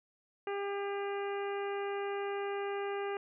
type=harmonic tone; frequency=400.7 Hz; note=G4; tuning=38 cents sharp; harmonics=1 / 2 / 3 / 4 / 5 / 6 / 7; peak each=-35 / -41 / -45 / -47 / -49 / -51 / -52 dBFS; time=0.47-3.17 s; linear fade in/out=2 ms; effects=none